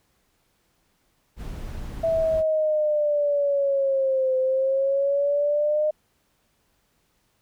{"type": "noise", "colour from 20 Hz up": "brown", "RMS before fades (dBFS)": -34, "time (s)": [1.36, 2.44], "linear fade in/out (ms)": 50}
{"type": "exponential two-way sweep", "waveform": "sine", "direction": "down then up", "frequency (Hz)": [659.3, 517, 613], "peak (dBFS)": -19, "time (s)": [2.03, 5.91], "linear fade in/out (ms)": 10, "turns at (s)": 4.37}
{"effects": ["pink hiss -68 dBFS RMS until 7.41 s"]}